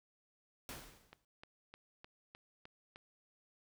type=noise with exponential decay; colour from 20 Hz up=pink; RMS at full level=-44 dBFS; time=0.69-1.25 s; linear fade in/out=1 ms; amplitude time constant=120 ms
type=click train; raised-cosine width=0.3 ms; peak=-36 dBFS; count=7; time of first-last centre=1.13-2.959 s; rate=3.28 Hz
effects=none